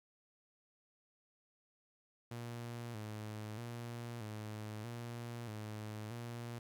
sawtooth tone with vibrato, 112.7 Hz, A2, 42 cents sharp, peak -39 dBFS, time 2.31-6.59 s, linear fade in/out 5 ms, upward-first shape square, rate 0.79 Hz, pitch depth 85 cents each way, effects 13-bit

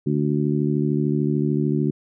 harmonic tone, 73.42 Hz, D2, in tune, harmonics 2 / 3 / 4 / 5, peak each -22 / -24 / -25 / -26 dBFS, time 0.06-1.91 s, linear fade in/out 10 ms, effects none

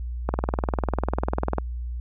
click train, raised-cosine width 1 ms, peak -9 dBFS, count 27, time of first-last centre 0.29-1.584 s, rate 20.1 Hz, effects added 60 Hz sine -28 dBFS peak until 2 s

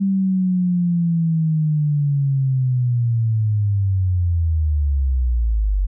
sine linear sweep, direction down, 196.6 to 46 Hz, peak -15 dBFS, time 0-5.87 s, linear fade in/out 20 ms, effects none

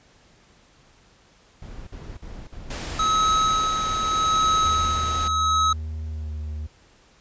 brown noise bursts, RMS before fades -37 dBFS, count 11, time 1.62-4.88 s, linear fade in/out 5 ms, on 250 ms, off 51 ms
pink noise, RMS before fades -33 dBFS, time 2.7-5.28 s, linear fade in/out 5 ms
square tone with tremolo, 1283 Hz, E6, 47 cents flat, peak -18 dBFS, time 2.99-5.73 s, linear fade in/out 5 ms, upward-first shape sine, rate 0.83 Hz, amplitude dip 50%
triangle tone with pitch glide, 78.2 to 75.97 Hz, D#2 to D#2, +9 to -41 cents, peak -26 dBFS, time 4.63-6.67 s, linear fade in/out 10 ms, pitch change -50 cents, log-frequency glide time 6.08-6.33 s
effects pink hiss -56 dBFS RMS until 7.2 s + resampled to 16000 Hz

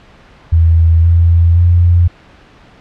sine tone with pitch steps, 82.41 / 84.63 / 86.91 Hz, E2 / E2 / F2, 0 / +46 / -8 cents, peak -5 dBFS, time 0.52-2.08 s, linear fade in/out 10 ms, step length 520 ms, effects pink hiss -42 dBFS RMS until 2.8 s + low-pass 3000 Hz 12 dB/octave

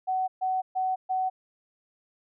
sine tone bursts, 750 Hz, F#5, 23 cents sharp, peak -24 dBFS, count 4, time 0.07-1.3 s, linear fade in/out 20 ms, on 210 ms, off 130 ms, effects none

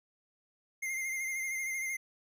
square tone with vibrato, 2106 Hz, C7, 11 cents sharp, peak -34 dBFS, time 0.82-1.97 s, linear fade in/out 10 ms, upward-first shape sine, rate 13 Hz, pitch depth 34 cents each way, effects none

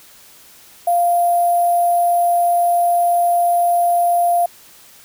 sine tone with sample-and-hold, 696 Hz, F5, 6 cents flat, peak -12 dBFS, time 0.87-4.46 s, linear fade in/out 5 ms, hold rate 11025 Hz, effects white hiss -45 dBFS RMS until 5.04 s

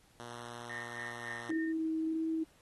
5% pulse tone with pitch glide, 119.2 to 118.1 Hz, A#2 to A#2, +39 to +23 cents, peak -33 dBFS, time 0.2-1.51 s, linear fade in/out 0 ms, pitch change -16 cents, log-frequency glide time 1.2-1.32 s
sine tone with tremolo, 1827 Hz, A#6, 35 cents flat, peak -39 dBFS, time 0.69-1.73 s, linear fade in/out 10 ms, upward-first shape sine, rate 3.6 Hz, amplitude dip 65%
sine tone with vibrato, 320.9 Hz, E4, 46 cents flat, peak -31 dBFS, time 1.49-2.44 s, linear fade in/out 10 ms, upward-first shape sine, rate 1.6 Hz, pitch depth 9 cents each way
effects pink hiss -66 dBFS RMS until 2.61 s + AAC 32 kbps

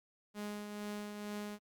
sawtooth tone with tremolo, 207.7 Hz, G#3, in tune, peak -35 dBFS, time 0.34-1.59 s, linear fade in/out 50 ms, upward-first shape triangle, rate 2.2 Hz, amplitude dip 45%, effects Opus 48 kbps

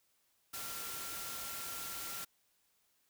sine tone in noise, 1374 Hz, F6, 29 cents flat, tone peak -50 dBFS, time 0.53-2.25 s, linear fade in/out 10 ms, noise white, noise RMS -43 dBFS, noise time 0.53-2.25 s, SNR -10 dB, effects white hiss -75 dBFS RMS until 3.09 s

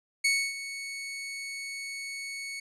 sawtooth tone with ADSR envelope, 2217 Hz, C#7, in tune, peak -18 dBFS, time 0.24-2.6 s, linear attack 10 ms, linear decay 280 ms, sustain -14 dB, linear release 6 ms, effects resampled to 24000 Hz

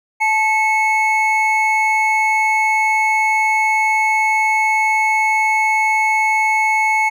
triangle tone pair together, 871 / 2195 Hz, A5 / C#7, -18 / -18 cents, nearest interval octave + major third, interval 1600 cents, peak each -14 dBFS, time 0.2-7.1 s, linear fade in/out 20 ms, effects none

